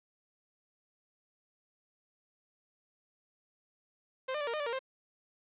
sawtooth tone with pitch steps, 522 / 601 / 580 / 466 / 610 / 580 / 466.5 / 527 Hz, C5 / D5 / D5 / A#4 / D#5 / D5 / A#4 / C5, -4 / +40 / -22 / -1 / -34 / -22 / +1 / +12 cents, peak -29 dBFS, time 4.28-4.792 s, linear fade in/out 10 ms, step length 64 ms, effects resampled to 8000 Hz + 10-bit

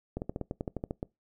clicks, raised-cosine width 2 ms, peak -20 dBFS, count 12, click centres 0.17 / 0.219 / 0.295 / 0.361 / 0.413 / 0.511 / 0.609 / 0.678 / 0.767 / 0.839 / 0.909 / 1.029 s, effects noise-tail reverb RT60 0.2 s tail -23 dB re dry

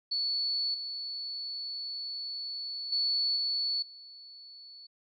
sine tone with level steps, 4435 Hz, C#8, in tune, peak -28 / -35 / -26 / -28 / -47 dBFS, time 0.11-4.87 s, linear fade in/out 10 ms, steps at 0.74 / 2.92 / 3.36 / 3.82 s, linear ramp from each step 5 ms, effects none

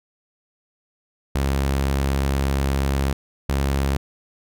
sawtooth tone pair in turn, 68.4 / 68.67 Hz, C#2 / C#2, -23 / -16 cents, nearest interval unison, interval 7 cents, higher second, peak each -15 / -15 dBFS, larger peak neither, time 1.35-3.13 / 3.49-3.97 s, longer first, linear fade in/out 5 ms, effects none

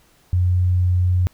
sine tone, 90.2 Hz, F#2, 44 cents flat, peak -14 dBFS, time 0.33-1.27 s, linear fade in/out 0 ms, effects pink hiss -56 dBFS RMS until 1.33 s

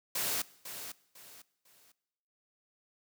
white noise with echo, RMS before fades -33 dBFS, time 0.15-0.42 s, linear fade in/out 5 ms, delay 500 ms, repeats 3, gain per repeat -10 dB, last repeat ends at 1.92 s, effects noise-tail reverb RT60 1.0 s tail -21 dB re dry + high-pass 100 Hz 12 dB/octave

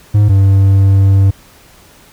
triangle tone pair in turn, 103.83 / 97.56 Hz, G#2 / G2, 0 / -8 cents, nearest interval minor second, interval 108 cents, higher first, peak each -3 dBFS, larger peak neither, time 0.14-0.29 / 0.29-1.31 s, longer second, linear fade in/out 10 ms, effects pink hiss -43 dBFS RMS until 2.12 s

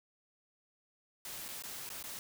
white noise with dropouts, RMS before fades -44 dBFS, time 1.25-2.19 s, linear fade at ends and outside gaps 1 ms, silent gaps 1.482-1.487 / 1.623-1.637 / 1.891-1.901 / 2.027-2.039 s, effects none

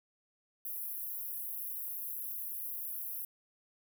pink high-pass noise, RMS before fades -40 dBFS, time 0.65-3.25 s, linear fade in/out 2 ms, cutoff 11000 Hz, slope 96 dB/octave, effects none

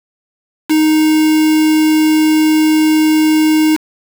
triangle tone with quantisation, 311.1 Hz, D#4, in tune, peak -6 dBFS, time 0.69-3.77 s, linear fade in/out 20 ms, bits 3, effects none

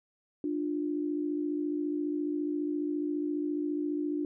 sine tone pair together, 297.2 / 351.8 Hz, D4 / F4, +21 / +13 cents, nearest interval minor third, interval 292 cents, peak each -30 / -35 dBFS, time 0.44-4.25 s, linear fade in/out 2 ms, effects none

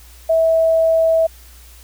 sine tone, 651 Hz, E5, 22 cents flat, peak -11 dBFS, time 0.29-1.27 s, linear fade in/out 10 ms, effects added 60 Hz sine -41 dBFS peak until 1.83 s + white hiss -46 dBFS RMS until 1.83 s

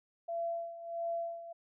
sine tone with tremolo, 676 Hz, E5, 43 cents sharp, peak -32 dBFS, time 0.28-1.53 s, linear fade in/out 10 ms, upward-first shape sine, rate 1.5 Hz, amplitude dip 75%, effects none

